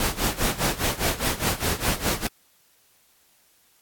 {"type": "noise with tremolo", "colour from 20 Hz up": "pink", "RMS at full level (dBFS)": -22, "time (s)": [0, 2.27], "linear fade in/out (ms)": 2, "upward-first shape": "sine", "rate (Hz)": 4.9, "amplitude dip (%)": 85, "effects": ["white hiss -61 dBFS RMS until 3.81 s", "AAC 64 kbps"]}